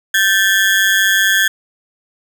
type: ring-modulated tone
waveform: 35% pulse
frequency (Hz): 1657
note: G#6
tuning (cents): -4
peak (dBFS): -6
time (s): 0.14-1.48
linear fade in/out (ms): 5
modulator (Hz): 97.6
effects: none